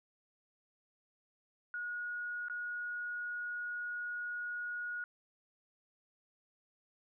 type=tone with dropouts; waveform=sine; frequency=1448 Hz; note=F#6; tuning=38 cents flat; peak=-37 dBFS; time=1.74-5.04 s; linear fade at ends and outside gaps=1 ms; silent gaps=2.484-2.498 s; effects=none